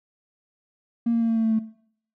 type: tone with pitch steps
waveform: triangle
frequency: 233.1 / 231 / 228.8 / 226.7 / 224.6 / 222.6 / 220.5 Hz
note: A#3 / A#3 / A#3 / A#3 / A3 / A3 / A3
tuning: 0 / -16 / -32 / -48 / +36 / +20 / +4 cents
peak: -15 dBFS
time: 1.06-1.592 s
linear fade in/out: 10 ms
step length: 76 ms
effects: noise-tail reverb RT60 0.6 s tail -21 dB re dry + tanh soft clip ceiling -16 dBFS